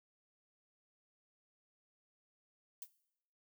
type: noise with exponential decay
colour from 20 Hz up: violet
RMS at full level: -41 dBFS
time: 2.82-2.9 s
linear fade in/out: 1 ms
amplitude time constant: 16 ms
effects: noise-tail reverb RT60 0.8 s tail -19 dB re dry

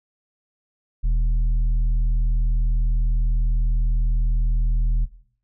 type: tone with tanh clipping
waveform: sine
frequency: 40 Hz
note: D#1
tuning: 49 cents sharp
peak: -18 dBFS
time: 1.03-5.06 s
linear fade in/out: 20 ms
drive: 6 dB
effects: noise-tail reverb RT60 0.6 s tail -17 dB re dry

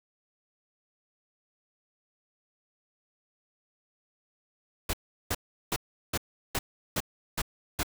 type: noise bursts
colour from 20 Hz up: pink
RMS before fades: -29 dBFS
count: 8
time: 4.89-7.832 s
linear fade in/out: 5 ms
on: 44 ms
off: 370 ms
effects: none

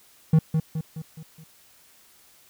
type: tone with echo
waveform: triangle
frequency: 158.6 Hz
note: D#3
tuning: 33 cents sharp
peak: -11 dBFS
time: 0.33-0.39 s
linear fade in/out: 5 ms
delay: 210 ms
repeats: 5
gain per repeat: -6 dB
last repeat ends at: 1.44 s
effects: white hiss -56 dBFS RMS until 2.49 s

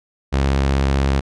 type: tone with vibrato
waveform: sawtooth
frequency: 68.2 Hz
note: C#2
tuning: 28 cents flat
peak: -11 dBFS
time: 0.32-1.21 s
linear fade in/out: 20 ms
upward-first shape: sine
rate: 16 Hz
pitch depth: 28 cents each way
effects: low-pass 6000 Hz 12 dB/octave

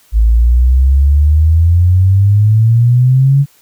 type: exponential sweep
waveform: sine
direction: up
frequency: 53.4 to 142.6 Hz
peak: -5 dBFS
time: 0.12-3.46 s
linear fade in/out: 50 ms
effects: white hiss -49 dBFS RMS until 3.61 s

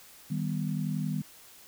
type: chord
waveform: sine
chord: Eb augmented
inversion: none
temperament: equal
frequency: 155.56 / 196 / 246.9 Hz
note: Eb3 / G3 / B3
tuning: 0 / 0 / 0 cents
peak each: -31 / -33 / -36 dBFS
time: 0.3-1.22 s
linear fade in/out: 10 ms
effects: white hiss -53 dBFS RMS until 1.67 s

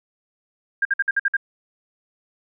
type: tone bursts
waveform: sine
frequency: 1605 Hz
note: G6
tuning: 40 cents sharp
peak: -16 dBFS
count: 7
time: 0.82-1.368 s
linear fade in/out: 5 ms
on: 32 ms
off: 54 ms
effects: none

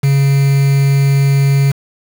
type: tone with quantisation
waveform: triangle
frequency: 138.59 Hz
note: C#3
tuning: in tune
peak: -6 dBFS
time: 0.03-1.72 s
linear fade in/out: 10 ms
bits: 4
effects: none

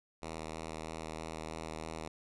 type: tone with vibrato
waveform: 5% pulse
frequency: 79.8 Hz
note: D#2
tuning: 44 cents sharp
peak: -29 dBFS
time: 0.22-2.08 s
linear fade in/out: 5 ms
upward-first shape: square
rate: 3.1 Hz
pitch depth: 14 cents each way
effects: resampled to 24000 Hz

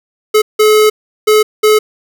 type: tone bursts at uneven times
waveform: square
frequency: 428.3 Hz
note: A4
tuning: 47 cents flat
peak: -6 dBFS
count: 4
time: 0.34-0.42 / 0.59-0.9 / 1.27-1.43 / 1.63-1.79 s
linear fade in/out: 10 ms
effects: none

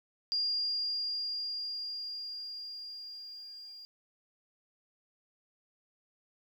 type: tone with level ramp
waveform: sine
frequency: 4812 Hz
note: D8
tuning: 41 cents sharp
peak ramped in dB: -28 to -46 dBFS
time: 0.32-3.85 s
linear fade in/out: 0 ms
effects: 11-bit

